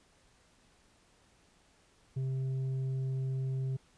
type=tone with tanh clipping; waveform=triangle; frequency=132.2 Hz; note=C3; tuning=18 cents sharp; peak=-32 dBFS; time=2.16-3.77 s; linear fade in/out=10 ms; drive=9 dB; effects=pink hiss -66 dBFS RMS until 3.97 s + resampled to 22050 Hz